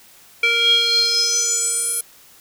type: tone with band-pass filter sweep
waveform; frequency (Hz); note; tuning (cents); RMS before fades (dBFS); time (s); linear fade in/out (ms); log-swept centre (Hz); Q
square; 466.2; A#4; 0; -18; 0.43-2.01; 5; 2500 to 11000; 8.3
effects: white hiss -48 dBFS RMS until 2.4 s